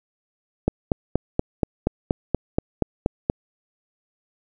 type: click train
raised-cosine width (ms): 2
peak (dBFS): -5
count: 12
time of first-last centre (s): 0.68-3.299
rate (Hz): 4.2
effects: none